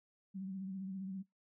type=tone with vibrato; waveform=sine; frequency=191.1 Hz; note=G3; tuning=44 cents flat; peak=-40 dBFS; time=0.34-1.23 s; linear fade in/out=20 ms; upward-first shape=triangle; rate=15 Hz; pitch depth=59 cents each way; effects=noise-tail reverb RT60 0.2 s tail -25 dB re dry